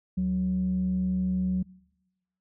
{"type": "tone pair together", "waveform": "sine", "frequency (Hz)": [73.42, 185.01], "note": ["D2", "F#3"], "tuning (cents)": [0, 0], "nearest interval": "octave + major third", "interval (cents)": 1600, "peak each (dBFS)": [-34, -23], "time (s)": [0.17, 1.63], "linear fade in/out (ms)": 10, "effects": ["noise-tail reverb RT60 1.0 s tail -25 dB re dry", "tanh soft clip ceiling -19 dBFS"]}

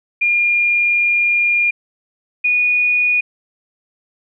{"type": "tone pair in turn", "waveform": "sine", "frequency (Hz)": [2413, 2459], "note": ["D7", "D#7"], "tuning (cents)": [46, -21], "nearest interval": "unison", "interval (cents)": 33, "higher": "second", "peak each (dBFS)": -12, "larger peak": "neither", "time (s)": [[0.21, 1.71], [2.44, 3.21]], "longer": "first", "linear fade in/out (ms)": 10, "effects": []}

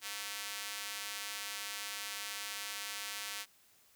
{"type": "tone with high-pass filter", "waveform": "square", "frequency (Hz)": 102.6, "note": "G#2", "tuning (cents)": -21, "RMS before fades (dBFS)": -42, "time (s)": [0.01, 3.46], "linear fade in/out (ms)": 50, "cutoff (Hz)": 2200, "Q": 0.67, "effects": ["white hiss -66 dBFS RMS until 3.95 s"]}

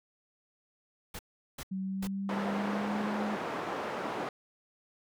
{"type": "noise bursts", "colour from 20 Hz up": "pink", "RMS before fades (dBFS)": -41, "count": 3, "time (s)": [1.14, 2.073], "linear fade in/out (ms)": 5, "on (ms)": 51, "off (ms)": 390}
{"type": "tone with pitch glide", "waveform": "sine", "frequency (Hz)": [190.3, 209.9], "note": ["F#3", "G#3"], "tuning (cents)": [49, 19], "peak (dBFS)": -32, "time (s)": [1.71, 3.36], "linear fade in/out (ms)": 10, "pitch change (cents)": 170, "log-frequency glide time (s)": [1.81, 3.08]}
{"type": "band-pass noise", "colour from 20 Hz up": "white", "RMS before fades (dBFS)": -36, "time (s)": [2.29, 4.29], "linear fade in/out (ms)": 2, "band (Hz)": [210, 1000], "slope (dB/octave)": 12}
{"effects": []}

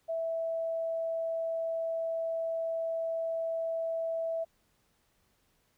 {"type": "tone", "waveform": "sine", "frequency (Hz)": 657, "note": "E5", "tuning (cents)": -6, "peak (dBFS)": -30, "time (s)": [0.08, 4.45], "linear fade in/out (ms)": 20, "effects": ["pink hiss -72 dBFS RMS until 5.77 s"]}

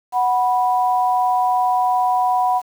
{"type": "tone pair together", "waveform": "sine", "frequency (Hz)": [740, 982.8], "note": ["F#5", "B5"], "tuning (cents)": [0, -9], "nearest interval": "perfect fourth", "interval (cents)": 491, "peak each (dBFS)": [-16, -19], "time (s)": [0.12, 2.62], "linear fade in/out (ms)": 50, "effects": ["7-bit"]}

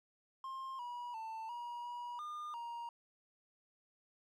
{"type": "tone with pitch steps", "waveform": "triangle", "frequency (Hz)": [1061, 967, 890, 957, 964, 1211, 941], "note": ["C6", "B5", "A5", "A#5", "B5", "D#6", "A#5"], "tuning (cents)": [24, -37, 20, 45, -42, -47, 16], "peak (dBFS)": -40, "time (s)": [0.44, 2.89], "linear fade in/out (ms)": 2, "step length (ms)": 350, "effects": []}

